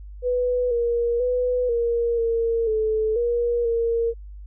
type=tone with pitch steps; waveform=sine; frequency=495 / 472.5 / 497 / 469.5 / 460 / 435.9 / 475.7 / 463.1 Hz; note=B4 / A#4 / B4 / A#4 / A#4 / A4 / A#4 / A#4; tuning=+4 / +23 / +11 / +12 / -23 / -16 / +35 / -11 cents; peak=-19 dBFS; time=0.22-4.14 s; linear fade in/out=50 ms; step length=490 ms; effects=added 50 Hz sine -36 dBFS peak until 4.46 s